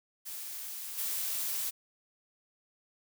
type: noise with level steps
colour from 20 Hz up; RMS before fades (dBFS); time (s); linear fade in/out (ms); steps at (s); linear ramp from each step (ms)
blue; -41 / -34; 0.25-1.71; 20; 0.97; 20
effects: none